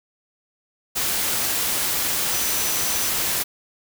sine tone in noise, 5950 Hz, F#8, 9 cents sharp, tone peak -30 dBFS, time 2.31-3.1 s, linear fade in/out 20 ms, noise white, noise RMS -23 dBFS, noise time 0.95-3.44 s, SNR -10 dB, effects none

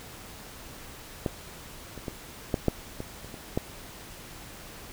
clicks, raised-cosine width 2 ms, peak -13 / -27 / -19 / -11 / -8 / -20 / -30 / -26 / -12 dBFS, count 9, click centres 1.262 / 1.977 / 2.082 / 2.542 / 2.683 / 3.004 / 3.246 / 3.342 / 3.575 s, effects pink hiss -45 dBFS RMS until 4.92 s

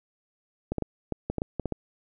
clicks, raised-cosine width 2 ms, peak -15 dBFS, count 10, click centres 0.72 / 0.783 / 0.823 / 1.123 / 1.3 / 1.383 / 1.419 / 1.597 / 1.657 / 1.723 s, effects none

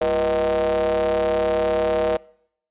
square ring-modulated tone, 71.6 Hz, D2, 43 cents flat, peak -16 dBFS, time 0.01-2.17 s, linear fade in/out 5 ms, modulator 555 Hz, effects noise-tail reverb RT60 0.7 s tail -25 dB re dry + resampled to 8000 Hz

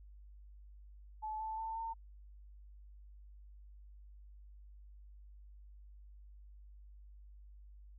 sine tone with pitch steps, 865 / 878.6 / 892.4 / 906.4 Hz, A5 / A5 / A5 / A#5, -30 / -3 / +24 / -49 cents, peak -38 dBFS, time 1.22-1.94 s, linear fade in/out 20 ms, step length 180 ms, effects added 50 Hz sine -53 dBFS peak until 7.98 s

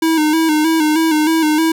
square tone with vibrato, 314.7 Hz, D#4, 20 cents sharp, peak -12 dBFS, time 0.02-1.72 s, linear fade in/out 5 ms, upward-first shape square, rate 3.2 Hz, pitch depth 51 cents each way, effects none

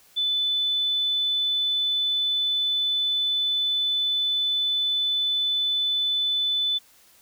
sine tone, 3500 Hz, A7, 10 cents flat, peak -21 dBFS, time 0.16-6.79 s, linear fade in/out 20 ms, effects white hiss -56 dBFS RMS until 7.21 s

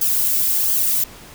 violet noise with flanger, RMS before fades -18 dBFS, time 0.01-1.04 s, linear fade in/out 5 ms, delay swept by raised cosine 0.63 to 2.73 ms, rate 1.4 Hz, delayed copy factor +0.9, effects pink hiss -41 dBFS RMS until 1.34 s

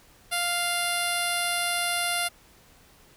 10% pulse tone with low-pass filter, 698.5 Hz, F5, in tune, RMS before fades -27 dBFS, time 0.31-2.29 s, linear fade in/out 20 ms, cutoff 11000 Hz, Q 2.6, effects pink hiss -56 dBFS RMS until 3.16 s

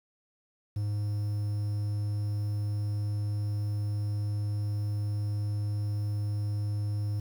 triangle tone with quantisation, 103.83 Hz, G#2, in tune, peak -26 dBFS, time 0.76-7.2 s, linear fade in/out 5 ms, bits 9, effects none

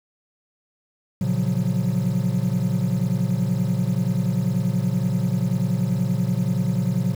triangle chord, Gb major seventh, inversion first, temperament equal, 116.54 / 138.59 / 174.61 / 185 Hz, Bb2 / Db3 / F3 / Gb3, 0 / 0 / 0 / 0 cents, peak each -23 / -23 / -23 / -22 dBFS, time 1.21-7.15 s, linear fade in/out 5 ms, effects tanh soft clip ceiling -8 dBFS + 7-bit

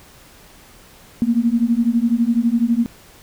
sine beating tone pair, 228.1 / 240.1 Hz, A#3 / B3, -37 / -49 cents, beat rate 12 Hz, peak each -17 / -17 dBFS, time 1.22-2.86 s, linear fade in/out 0 ms, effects pink hiss -46 dBFS RMS until 3.22 s

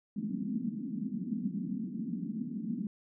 white band-pass noise, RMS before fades -36 dBFS, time 0.16-2.87 s, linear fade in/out 2 ms, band 180 to 250 Hz, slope 48 dB/octave, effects none

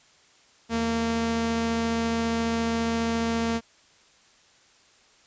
sawtooth tone pair together, 81.33 / 229.4 Hz, E2 / A#3, -23 / -28 cents, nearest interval octave + tritone, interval 1795 cents, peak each -32 / -20 dBFS, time 0.69-3.61 s, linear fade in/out 50 ms, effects white hiss -58 dBFS RMS until 5.26 s + resampled to 16000 Hz

